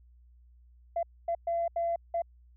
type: tone bursts at uneven times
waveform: sine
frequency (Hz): 679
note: F5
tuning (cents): -49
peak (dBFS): -26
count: 5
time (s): 0.96-1.03 / 1.28-1.35 / 1.47-1.68 / 1.76-1.96 / 2.14-2.22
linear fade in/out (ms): 5
effects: tanh soft clip ceiling -22 dBFS + added 60 Hz sine -55 dBFS peak until 2.56 s